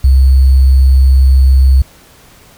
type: tone with sample-and-hold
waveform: sine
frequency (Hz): 66.2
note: C2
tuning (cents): +21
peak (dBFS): -3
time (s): 0.04-1.82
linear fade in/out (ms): 5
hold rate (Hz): 4410
effects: pink hiss -42 dBFS RMS until 2.57 s